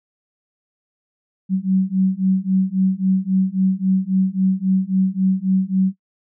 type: beating tone pair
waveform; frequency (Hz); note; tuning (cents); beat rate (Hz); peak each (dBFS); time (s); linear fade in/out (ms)
sine; 187.3 / 191; F#3 / G3; +21 / -45; 3.7; -18; 1.49-5.93; 50
effects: noise-tail reverb RT60 0.1 s tail -18 dB re dry